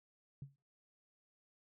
sine tone with exponential decay, 138.59 Hz, C#3, in tune, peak -40 dBFS, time 0.42-0.56 s, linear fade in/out 2 ms, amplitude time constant 30 ms, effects noise-tail reverb RT60 0.3 s tail -22 dB re dry + tanh soft clip ceiling -38 dBFS

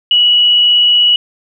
sine tone with frequency modulation, 2929 Hz, F#7, 18 cents flat, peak -6 dBFS, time 0.11-1.16 s, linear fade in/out 2 ms, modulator 102 Hz, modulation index 0.24, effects none

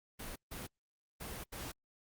pink noise bursts at uneven times, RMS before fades -44 dBFS, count 4, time 0.19-0.36 / 0.51-0.67 / 1.2-1.44 / 1.52-1.72 s, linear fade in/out 10 ms, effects Opus 32 kbps

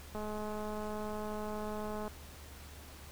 click train, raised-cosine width 1 ms, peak -28 dBFS, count 410, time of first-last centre 0.15-2.079 s, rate 212 Hz, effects added 74 Hz sine -51 dBFS peak until 3.11 s + pink hiss -53 dBFS RMS until 3.11 s

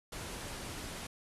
pink low-pass noise, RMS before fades -43 dBFS, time 0.12-1.07 s, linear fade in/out 5 ms, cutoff 12000 Hz, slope 48 dB/octave, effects resampled to 32000 Hz

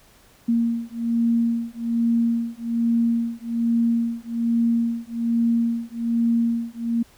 sine beating tone pair, 231.9 / 233.1 Hz, A#3 / A#3, -9 / 0 cents, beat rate 1.2 Hz, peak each -22 dBFS, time 0.48-7.03 s, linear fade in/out 10 ms, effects pink hiss -54 dBFS RMS until 7.17 s

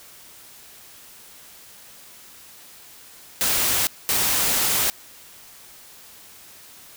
white noise bursts at uneven times, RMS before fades -21 dBFS, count 2, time 3.41-3.87 / 4.09-4.9 s, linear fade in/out 0 ms, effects white hiss -46 dBFS RMS until 6.96 s

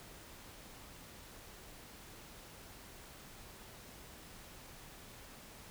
silence, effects pink hiss -54 dBFS RMS until 5.7 s

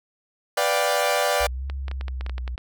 sawtooth chord, G dominant seventh, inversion first, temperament equal with one note detuned, 493.9 / 587.3 / 706.2 / 784 Hz, B4 / D5 / F5 / G5, 0 / 0 / +19 / 0 cents, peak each -23 / -19 / -23 / -23 dBFS, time 0.57-1.47 s, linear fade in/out 5 ms
sine linear two-way sweep, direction up then down, 58.3 to 68.5 to 60.6 Hz, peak -27 dBFS, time 1.4-2.56 s, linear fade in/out 10 ms, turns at 1.68 s
clicks, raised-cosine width 0.3 ms, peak -19 dBFS, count 11, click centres 1.699 / 1.882 / 1.914 / 2.011 / 2.082 / 2.21 / 2.264 / 2.296 / 2.381 / 2.478 / 2.579 s
effects none

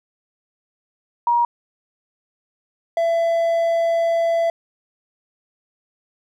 sine / triangle tone pair in turn, 950 / 669.4 Hz, A#5 / E5, +33 / +26 cents, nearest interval tritone, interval 607 cents, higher first, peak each -14 dBFS, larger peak neither, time 1.27-1.45 / 2.97-4.5 s, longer second, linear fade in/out 2 ms, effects none

